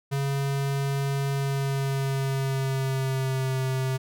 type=tone with pitch glide; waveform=square; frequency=138.59 to 131.42 Hz; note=C#3 to C3; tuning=0 to +8 cents; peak=-25 dBFS; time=0.11-3.98 s; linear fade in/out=20 ms; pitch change=-92 cents; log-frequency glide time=1.3-3.61 s; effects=none